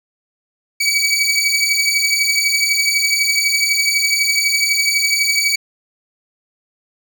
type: beating tone pair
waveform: 20% pulse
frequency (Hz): 2271 / 2283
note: C#7 / D7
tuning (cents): +41 / -50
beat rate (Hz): 12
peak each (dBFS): -12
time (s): 0.8-5.56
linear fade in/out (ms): 10
effects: none